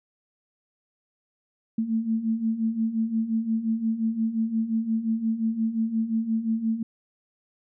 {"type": "beating tone pair", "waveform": "sine", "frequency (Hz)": [220.2, 225.9], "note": ["A3", "A3"], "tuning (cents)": [2, 46], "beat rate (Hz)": 5.7, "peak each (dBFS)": [-29, -24], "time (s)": [1.78, 6.83], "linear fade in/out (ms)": 5, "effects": []}